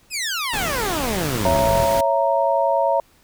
15% pulse exponential sweep, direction down, 2653 to 34.65 Hz, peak -16 dBFS, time 0.1-1.86 s, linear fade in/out 50 ms
pink noise, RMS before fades -27 dBFS, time 0.53-2.01 s, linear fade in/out 5 ms
sine chord, A# diminished, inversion first, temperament equal with one note detuned, 554.4 / 665 / 932.3 Hz, C#5 / E5 / A#5, 0 / +15 / 0 cents, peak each -20 dBFS, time 1.45-3 s, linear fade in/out 2 ms
effects pink hiss -56 dBFS RMS until 3.23 s

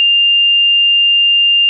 sine tone, 2800 Hz, F7, 4 cents sharp, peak -7 dBFS, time 0-1.69 s, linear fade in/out 0 ms, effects none

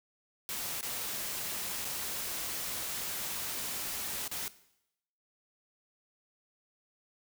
white noise with dropouts, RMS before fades -37 dBFS, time 0.49-4.48 s, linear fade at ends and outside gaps 0 ms, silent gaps 0.809-0.829 / 1.846-1.851 / 4.278-4.314 s, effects noise-tail reverb RT60 0.8 s tail -17 dB re dry

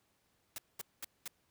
white noise bursts, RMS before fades -42 dBFS, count 4, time 0.56-1.278 s, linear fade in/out 2 ms, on 22 ms, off 210 ms, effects pink hiss -75 dBFS RMS until 1.5 s + high-pass 60 Hz 12 dB/octave

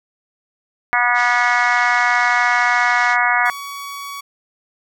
harmonic tone, 243 Hz, B3, 28 cents flat, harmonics 3 / 4 / 5 / 6 / 7 / 8 / 9, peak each -21 / -21 / -21 / -21 / -21 / -21 / -21 dBFS, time 0.93-3.5 s, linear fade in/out 0 ms
white band-pass noise, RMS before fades -33 dBFS, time 1.14-3.17 s, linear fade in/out 50 ms, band 1400 to 6400 Hz, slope 48 dB/octave
sawtooth tone, 1127 Hz, C#6, 28 cents sharp, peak -24 dBFS, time 3.45-4.21 s, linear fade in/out 10 ms
effects none

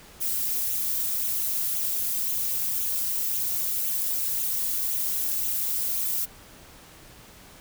violet noise with flanger, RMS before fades -27 dBFS, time 0.2-6.26 s, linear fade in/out 20 ms, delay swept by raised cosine 0.29 to 3.79 ms, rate 1.9 Hz, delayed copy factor +0.6, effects pink hiss -49 dBFS RMS until 7.6 s

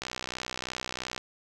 click train, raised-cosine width 0.2 ms, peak -16 dBFS, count 74, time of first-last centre 0.02-1.179 s, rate 63 Hz, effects none

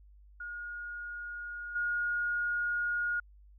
sine tone with level steps, 1434 Hz, F6, 45 cents sharp, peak -38 / -29 dBFS, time 0.4-3.2 s, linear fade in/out 5 ms, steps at 1.75 s, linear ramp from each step 10 ms, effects added 50 Hz sine -54 dBFS peak until 3.58 s

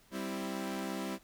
sawtooth chord, C major, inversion second, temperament equal, 196 / 261.6 / 329.6 Hz, G3 / C4 / E4, 0 / 0 / 0 cents, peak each -35 / -37 / -37 dBFS, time 0.11-1.19 s, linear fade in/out 50 ms, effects pink hiss -64 dBFS RMS until 1.23 s

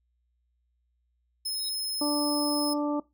sawtooth tone, 5170 Hz, E8, 34 cents flat, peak -26 dBFS, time 1.45-2.74 s, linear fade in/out 10 ms
triangle tone with exponential growth, 3845 Hz, B7, 47 cents flat, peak -32 dBFS, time 1.51-1.69 s, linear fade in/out 5 ms, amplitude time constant 38 ms
harmonic tone, 293.7 Hz, D4, in tune, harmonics 1 / 2 / 3 / 4, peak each -26 / -32 / -36 / -38 dBFS, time 2.01-3 s, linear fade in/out 5 ms
effects noise-tail reverb RT60 0.2 s tail -20 dB re dry + added 60 Hz sine -70 dBFS peak until 3.13 s

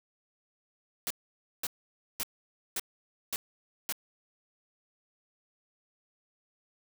white noise bursts, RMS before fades -33 dBFS, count 6, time 1.07-3.924 s, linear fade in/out 0 ms, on 34 ms, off 530 ms, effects none

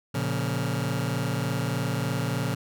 sawtooth chord, Bb minor, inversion none, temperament just, 116.54 / 139.85 / 174.81 Hz, Bb2 / Db3 / F3, 0 / +16 / +2 cents, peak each -25 / -25 / -28 dBFS, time 0.14-2.55 s, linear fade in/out 10 ms, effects none

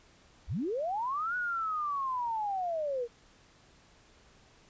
sine linear two-way sweep, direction up then down, 34.33 to 1480 to 456.8 Hz, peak -30 dBFS, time 0.47-3.08 s, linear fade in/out 50 ms, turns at 1.36 s, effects pink hiss -61 dBFS RMS until 4.69 s + resampled to 16000 Hz

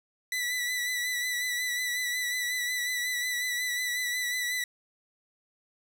sawtooth tone with vibrato, 1975 Hz, B6, in tune, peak -25 dBFS, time 0.32-4.64 s, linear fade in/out 2 ms, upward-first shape sine, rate 5.5 Hz, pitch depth 31 cents each way, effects none

